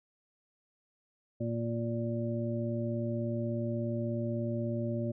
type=harmonic tone; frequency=116.54 Hz; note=A#2; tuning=in tune; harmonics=1 / 2 / 3 / 5; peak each=-34 / -35 / -39 / -38 dBFS; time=1.4-5.12 s; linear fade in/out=10 ms; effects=none